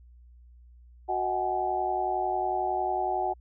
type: tone cluster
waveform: sine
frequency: 368.7 / 627 / 750 / 841 Hz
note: F#4 / D#5 / F#5 / G#5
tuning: -6 / +13 / +23 / +22 cents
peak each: -33 / -35 / -28 / -32 dBFS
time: 1.08-3.34 s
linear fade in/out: 20 ms
effects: added 60 Hz sine -50 dBFS peak until 3.4 s